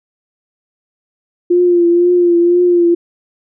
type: tone with vibrato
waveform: sine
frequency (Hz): 349.2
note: F4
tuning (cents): 0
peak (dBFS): -7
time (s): 1.5-2.95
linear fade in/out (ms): 10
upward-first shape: triangle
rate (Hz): 2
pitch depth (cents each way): 41
effects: none